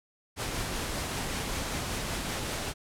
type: noise with tremolo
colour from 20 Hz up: pink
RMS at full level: -32 dBFS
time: 0.36-2.74 s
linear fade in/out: 50 ms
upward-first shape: triangle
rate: 5.2 Hz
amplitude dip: 25%
effects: low-pass 11000 Hz 12 dB/octave